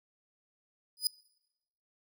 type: tone with exponential growth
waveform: sawtooth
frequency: 4978 Hz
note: D#8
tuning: in tune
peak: -19 dBFS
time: 0.97-1.07 s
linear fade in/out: 1 ms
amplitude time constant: 20 ms
effects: noise-tail reverb RT60 0.9 s tail -24 dB re dry